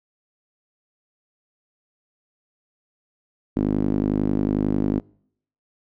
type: tone with band-pass filter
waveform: sawtooth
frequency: 51.1 Hz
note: G#1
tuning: 27 cents flat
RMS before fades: -22 dBFS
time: 3.56-5 s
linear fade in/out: 5 ms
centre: 270 Hz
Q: 2.9
effects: noise-tail reverb RT60 0.7 s tail -26 dB re dry